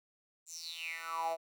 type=tone with high-pass filter sweep; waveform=10% pulse; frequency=164.81 Hz; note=E3; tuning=in tune; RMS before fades=-39 dBFS; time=0.46-1.37 s; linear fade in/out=50 ms; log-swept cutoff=7500 to 610 Hz; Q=8.5; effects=none